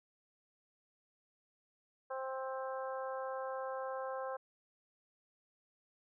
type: harmonic tone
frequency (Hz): 263.4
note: C4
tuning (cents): +12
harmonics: 2 / 3 / 4 / 5 / 6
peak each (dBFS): -40 / -45 / -45 / -49 / -52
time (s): 2.1-4.37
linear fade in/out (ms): 10
effects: none